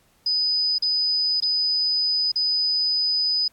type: tone with dropouts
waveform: sine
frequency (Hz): 4991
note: D#8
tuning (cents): +5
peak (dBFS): -19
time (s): 0.26-3.48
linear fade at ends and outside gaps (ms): 5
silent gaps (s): 0.783-0.822 / 1.403-1.422 / 2.318-2.357
effects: pink hiss -61 dBFS RMS until 3.52 s + AAC 64 kbps